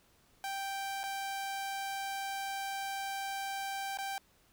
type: tone with dropouts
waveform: sawtooth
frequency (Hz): 784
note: G5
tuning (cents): 0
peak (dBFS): -32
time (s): 0.44-4.18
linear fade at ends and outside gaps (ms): 1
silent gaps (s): 1.033-1.038 / 3.973-3.986
effects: pink hiss -67 dBFS RMS until 4.52 s